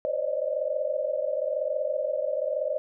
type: tone cluster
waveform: sine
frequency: 519 / 565 / 600 / 621 Hz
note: C5 / C#5 / D5 / D#5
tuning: -14 / +33 / +37 / -3 cents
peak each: -31 dBFS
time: 0.05-2.78 s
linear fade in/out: 0 ms
effects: none